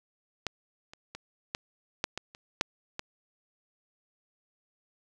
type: clicks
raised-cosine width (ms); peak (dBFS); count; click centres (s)
0.2; -13 / -29 / -23 / -14 / -10 / -17 / -30 / -7 / -17; 9; 0.467 / 0.935 / 1.15 / 1.549 / 2.041 / 2.176 / 2.349 / 2.611 / 2.994
effects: none